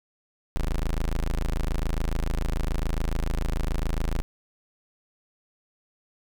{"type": "tone", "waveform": "30% pulse", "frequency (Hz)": 27, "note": "A0", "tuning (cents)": -32, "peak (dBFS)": -21, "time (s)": [0.56, 4.22], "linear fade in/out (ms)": 0, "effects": []}